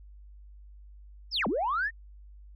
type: linear two-way sweep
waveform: sine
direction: down then up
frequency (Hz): 5588 to 174.3 to 1878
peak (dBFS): -25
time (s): 1.31-1.91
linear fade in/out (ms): 50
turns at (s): 1.47
effects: tanh soft clip ceiling -21 dBFS + added 50 Hz sine -47 dBFS peak until 2.55 s